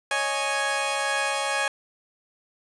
15% pulse chord, C# suspended second, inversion none, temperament equal, 554.4 / 622.3 / 830.6 Hz, C#5 / D#5 / G#5, 0 / 0 / 0 cents, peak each -22 / -26 / -20 dBFS, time 0.11-1.68 s, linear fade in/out 2 ms, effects resampled to 24000 Hz + 9-bit

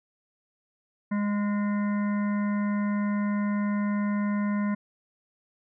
harmonic tone with a mistuned harmonic, 205.8 Hz, G#3, 16 cents flat, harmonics 1 / 3 / 5 / 7 / 9 / 10, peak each -24 / -40 / -38 / -43 / -43 / -46 dBFS, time 1.11-4.75 s, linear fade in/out 10 ms, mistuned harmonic 9, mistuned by -21 cents, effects none

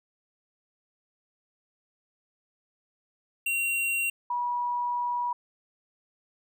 square / sine tone pair in turn, 2749 / 969.6 Hz, F7 / B5, -28 / -32 cents, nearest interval octave + tritone, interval 1804 cents, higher first, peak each -26 dBFS, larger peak neither, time 3.46-4.1 / 4.3-5.33 s, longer second, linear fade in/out 5 ms, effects none

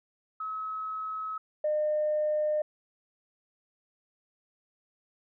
sine tone pair in turn, 1285 / 606.4 Hz, E6 / D#5, -45 / -45 cents, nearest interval octave + minor second, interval 1300 cents, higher first, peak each -32 / -24 dBFS, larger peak second, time 0.4-1.38 / 1.64-2.62 s, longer neither, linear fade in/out 5 ms, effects tanh soft clip ceiling -20 dBFS

